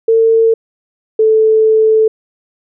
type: tone pair in turn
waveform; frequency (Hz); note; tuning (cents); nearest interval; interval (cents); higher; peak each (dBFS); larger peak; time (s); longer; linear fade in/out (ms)
sine; 451.3 / 438.5; A4 / A4; +44 / -6; unison; 50; first; -6; neither; 0.08-0.54 / 1.19-2.08; second; 5
effects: none